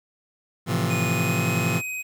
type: chord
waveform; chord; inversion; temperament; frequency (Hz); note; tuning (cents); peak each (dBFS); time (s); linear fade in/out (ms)
sawtooth; F major seventh; first; just; 109.13 / 130.96 / 163.7 / 174.61; A2 / C3 / E3 / F3; -14 / +2 / -12 / 0; -23; 0.66-1.82; 50
type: tone with pitch glide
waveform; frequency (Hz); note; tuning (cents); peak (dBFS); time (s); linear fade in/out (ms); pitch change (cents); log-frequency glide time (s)
square; 2471 to 2516; D#7 to D#7; -13 to +19; -29; 0.89-2.03; 20; +32; 1.1-1.46
effects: 9-bit